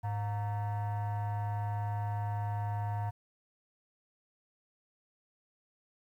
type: tone with frequency modulation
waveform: sine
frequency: 105.1 Hz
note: G#2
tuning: 21 cents sharp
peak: -29 dBFS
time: 0.03-3.11 s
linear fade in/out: 20 ms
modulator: 820 Hz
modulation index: 0.63
effects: tanh soft clip ceiling -30 dBFS + 11-bit